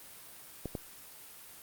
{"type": "clicks", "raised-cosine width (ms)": 2, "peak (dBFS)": -22, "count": 2, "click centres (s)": [0.657, 0.752], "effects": ["white hiss -51 dBFS RMS until 1.62 s", "Opus 32 kbps"]}